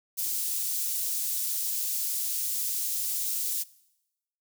white high-pass noise, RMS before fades -30 dBFS, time 0.17-3.64 s, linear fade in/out 20 ms, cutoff 6100 Hz, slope 12 dB/octave, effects noise-tail reverb RT60 0.9 s tail -21 dB re dry

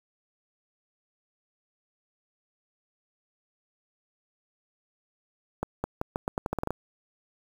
accelerating click train, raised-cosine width 1 ms, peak -14 dBFS, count 12, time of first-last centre 5.63-6.706 s, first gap 210 ms, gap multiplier 0.83, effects 7-bit

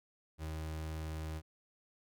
35% pulse tone, 78.7 Hz, D#2, 20 cents sharp, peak -37 dBFS, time 0.38-1.42 s, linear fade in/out 50 ms, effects none

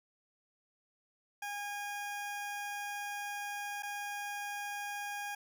20% pulse tone with dropouts, 817 Hz, G#5, 29 cents flat, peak -33 dBFS, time 1.42-5.35 s, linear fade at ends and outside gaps 5 ms, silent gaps 3.824-3.831 s, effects none

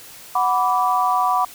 sine chord, B minor, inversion second, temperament equal with one note detuned, 740 / 987.8 / 1163.9 Hz, F#5 / B5 / D6, 0 / 0 / -16 cents, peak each -20 dBFS, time 0.35-1.45 s, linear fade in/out 5 ms, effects white hiss -41 dBFS RMS until 1.54 s

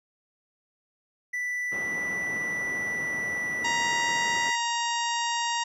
triangle tone with pitch glide, 1975.5 to 1963 Hz, B6 to B6, 0 to -11 cents, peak -26 dBFS, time 1.33-4.56 s, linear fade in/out 10 ms, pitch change -11 cents, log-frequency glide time 1.58-3.95 s
pink band-pass noise, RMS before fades -41 dBFS, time 1.71-4.51 s, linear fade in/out 20 ms, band 170 to 1400 Hz, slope 12 dB/octave
harmonic tone, 939 Hz, A#5, 12 cents sharp, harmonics 1 / 2 / 3 / 4 / 5 / 6 / 7 / 8, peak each -28 / -33 / -34 / -37 / -40 / -38 / -40 / -39 dBFS, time 3.64-5.64 s, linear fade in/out 10 ms
effects none

